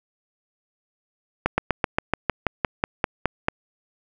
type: slowing click train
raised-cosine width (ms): 0.5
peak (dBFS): -4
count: 13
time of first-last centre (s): 1.46-3.484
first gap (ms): 120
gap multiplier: 1.06
effects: none

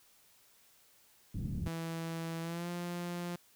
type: low-pass noise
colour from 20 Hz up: white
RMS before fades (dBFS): -37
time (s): 1.34-1.68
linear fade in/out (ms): 5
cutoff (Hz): 200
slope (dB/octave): 24
type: tone with pitch glide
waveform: sawtooth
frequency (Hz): 164.81 to 174.61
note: E3 to F3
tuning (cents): 0 to 0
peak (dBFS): -33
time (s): 1.66-3.36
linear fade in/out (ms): 5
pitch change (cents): +100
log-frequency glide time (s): 2.41-2.69
effects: white hiss -65 dBFS RMS until 3.55 s

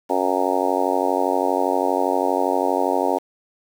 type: harmonic tone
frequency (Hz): 92.5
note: F#2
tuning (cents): 0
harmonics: 3 / 4 / 5 / 6 / 7 / 8 / 9 / 10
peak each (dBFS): -26 / -26 / -26 / -26 / -26 / -26 / -26 / -26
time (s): 0.09-3.19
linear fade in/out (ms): 20
effects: 7-bit

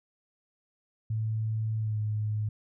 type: tone with pitch glide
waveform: sine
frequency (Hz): 110 to 106.68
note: A2 to G#2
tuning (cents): 0 to +47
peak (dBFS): -27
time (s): 1.1-2.49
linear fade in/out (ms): 5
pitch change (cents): -53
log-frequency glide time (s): 1.78-1.98
effects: none

